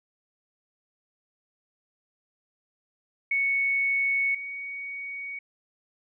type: tone pair in turn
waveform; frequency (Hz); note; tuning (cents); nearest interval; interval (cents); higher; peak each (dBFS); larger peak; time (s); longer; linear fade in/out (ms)
sine; 2217 / 2240; C#7 / C#7; 0 / +18; unison; 18; second; -22 / -33; first; 3.31-4.35 / 4.35-5.39; neither; 5
effects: none